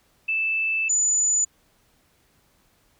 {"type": "tone pair in turn", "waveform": "sine", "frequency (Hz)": [2637, 6983], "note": ["E7", "A8"], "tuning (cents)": [0, -14], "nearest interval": "octave + perfect fourth", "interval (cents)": 1686, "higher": "second", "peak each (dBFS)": [-21, -18], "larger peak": "second", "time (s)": [[0.28, 0.89], [0.89, 1.45]], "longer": "first", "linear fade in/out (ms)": 10, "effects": ["pink hiss -63 dBFS RMS until 2.99 s"]}